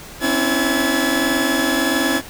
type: tone cluster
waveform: sawtooth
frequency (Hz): 260.5 / 282 / 329.1 / 1703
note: C4 / C#4 / E4 / G#6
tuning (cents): -7 / +30 / -3 / +43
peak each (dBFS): -18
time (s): 0.2-2.22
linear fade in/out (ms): 50
effects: pink hiss -37 dBFS RMS until 2.29 s